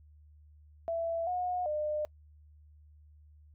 sine tone with pitch steps, 666 / 723 / 604 Hz, E5 / F#5 / D5, +18 / -40 / +48 cents, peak -30 dBFS, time 0.88-2.05 s, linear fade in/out 0 ms, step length 390 ms, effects noise-tail reverb RT60 0.1 s tail -25 dB re dry + added 75 Hz sine -55 dBFS peak until 3.54 s

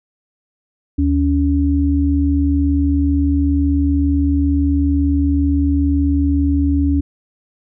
sine tone pair together, 76.35 / 281.5 Hz, D#2 / C#4, -32 / +27 cents, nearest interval octave + major seventh, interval 2259 cents, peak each -15 dBFS, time 0.98-7.01 s, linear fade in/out 10 ms, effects none

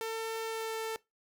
sawtooth tone with pitch glide, 448.6 to 445.2 Hz, A4 to A4, +34 to +20 cents, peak -30 dBFS, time 0.01-0.96 s, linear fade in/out 0 ms, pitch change -14 cents, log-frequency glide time 0.45-0.75 s, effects noise-tail reverb RT60 0.2 s tail -21 dB re dry

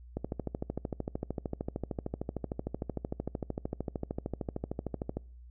click train, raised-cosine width 2 ms, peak -20 dBFS, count 67, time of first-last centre 0.17-5.17 s, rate 13.2 Hz, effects noise-tail reverb RT60 0.5 s tail -26 dB re dry + added 60 Hz sine -48 dBFS peak until 5.5 s

